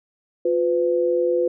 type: tone pair together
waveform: sine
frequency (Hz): 354.6 / 503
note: F4 / B4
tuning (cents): +26 / +32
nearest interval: tritone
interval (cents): 606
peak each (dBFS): -21 / -19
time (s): 0.45-1.48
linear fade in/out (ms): 5
effects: none